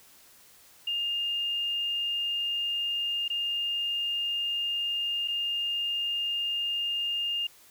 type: tone with dropouts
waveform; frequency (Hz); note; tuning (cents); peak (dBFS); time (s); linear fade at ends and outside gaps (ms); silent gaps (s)
sine; 2818; F7; +15; -27; 0.87-7.47; 5; 3.281-3.3 / 5.277-5.282
effects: white hiss -56 dBFS RMS until 7.7 s